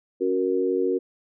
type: chord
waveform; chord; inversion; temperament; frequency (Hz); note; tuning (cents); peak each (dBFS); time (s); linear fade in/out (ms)
sine; F# major; second; equal; 277.2 / 370 / 466.2; C#4 / F#4 / A#4; 0 / 0 / 0; -28 / -23 / -25; 0.2-0.99; 20
effects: none